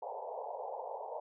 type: band-pass noise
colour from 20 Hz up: white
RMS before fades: -42 dBFS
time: 0.02-1.2 s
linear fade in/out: 5 ms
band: 440 to 940 Hz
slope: 96 dB/octave
effects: none